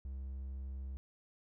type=tone with vibrato; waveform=triangle; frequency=66.5 Hz; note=C2; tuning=29 cents sharp; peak=-38 dBFS; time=0.05-0.97 s; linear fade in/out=0 ms; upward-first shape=sine; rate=20 Hz; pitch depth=21 cents each way; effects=none